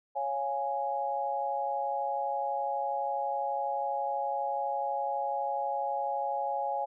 sine chord, Db major, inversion none, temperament equal, 554.4 / 698.5 / 830.6 Hz, Db5 / F5 / Ab5, 0 / 0 / 0 cents, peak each -35 / -36 / -31 dBFS, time 0.15-6.86 s, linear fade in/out 20 ms, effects none

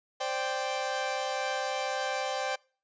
sawtooth chord, C suspended second, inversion none, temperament equal, 523.3 / 587.3 / 784 Hz, C5 / D5 / G5, 0 / 0 / 0 cents, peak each -31 / -32 / -29 dBFS, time 0.2-2.56 s, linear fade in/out 10 ms, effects noise-tail reverb RT60 0.4 s tail -25 dB re dry + resampled to 16000 Hz

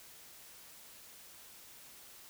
silence, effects white hiss -55 dBFS RMS until 2.29 s

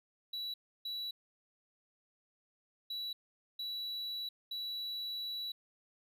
triangle tone bursts at uneven times, 3929 Hz, B7, 10 cents flat, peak -36 dBFS, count 5, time 0.33-0.54 / 0.85-1.11 / 2.9-3.13 / 3.59-4.29 / 4.51-5.52 s, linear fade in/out 5 ms, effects none

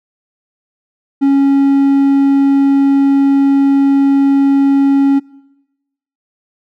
triangle tone, 276.3 Hz, C#4, 6 cents flat, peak -5 dBFS, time 1.21-5.2 s, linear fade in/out 20 ms, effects noise-tail reverb RT60 1.0 s tail -23 dB re dry

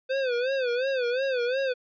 square tone with vibrato, 510 Hz, C5, 44 cents flat, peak -25 dBFS, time 0.09-1.74 s, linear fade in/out 20 ms, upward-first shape sine, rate 2.8 Hz, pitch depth 120 cents each way, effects resampled to 11025 Hz

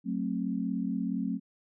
sine chord, F# diminished, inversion none, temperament just, 185 / 222 / 266.4 Hz, F#3 / A3 / C4, 0 / +16 / +31 cents, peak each -33 dBFS, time 0.04-1.4 s, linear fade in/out 50 ms, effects none

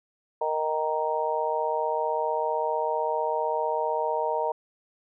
harmonic tone, 155.56 Hz, D#3, in tune, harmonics 3 / 4 / 5 / 6, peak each -30 / -29 / -33 / -28 dBFS, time 0.41-4.52 s, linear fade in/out 5 ms, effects none

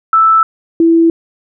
sine tone pair in turn, 1318.5 / 331.2 Hz, E6 / E4, 0 / +8 cents, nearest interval 2 octaves, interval 2392 cents, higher first, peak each -5 dBFS, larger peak neither, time 0.13-0.43 / 0.8-1.1 s, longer neither, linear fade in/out 2 ms, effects none

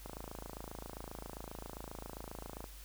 click train, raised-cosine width 1 ms, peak -30 dBFS, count 72, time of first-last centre 0.06-2.642 s, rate 27.5 Hz, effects added 50 Hz sine -50 dBFS peak until 2.84 s + white hiss -56 dBFS RMS until 2.84 s

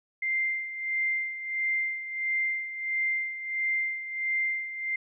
sine tone with tremolo, 2093 Hz, C7, in tune, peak -24 dBFS, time 0.22-4.96 s, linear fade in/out 5 ms, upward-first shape sine, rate 1.5 Hz, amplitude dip 70%, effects none

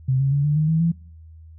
sine tone with pitch steps, 130.81 / 136.29 / 141.99 / 147.94 / 154.13 / 160.58 / 167.3 Hz, C3 / C#3 / C#3 / D3 / D#3 / E3 / E3, 0 / -29 / +42 / +13 / -16 / -45 / +26 cents, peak -16 dBFS, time 0.08-0.92 s, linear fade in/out 10 ms, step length 120 ms, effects noise-tail reverb RT60 0.6 s tail -24 dB re dry + added 80 Hz sine -41 dBFS peak until 1.58 s

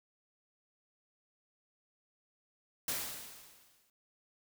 white noise with exponential decay, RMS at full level -34 dBFS, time 2.88-3.9 s, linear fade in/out 2 ms, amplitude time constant 220 ms, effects none

